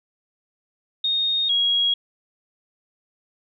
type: tone pair in turn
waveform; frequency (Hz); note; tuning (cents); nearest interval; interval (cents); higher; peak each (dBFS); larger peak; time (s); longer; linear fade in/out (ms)
sine; 3704 / 3300; A#7 / G#7; -12 / -12; major second; 200; first; -19 / -17; second; 1.04-1.49 / 1.49-1.94; neither; 5
effects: none